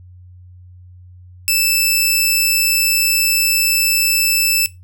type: tone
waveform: 10% pulse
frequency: 2637 Hz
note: E7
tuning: in tune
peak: -4 dBFS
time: 1.48-4.66 s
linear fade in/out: 0 ms
effects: noise-tail reverb RT60 0.2 s tail -18 dB re dry + added 90 Hz sine -38 dBFS peak until 4.83 s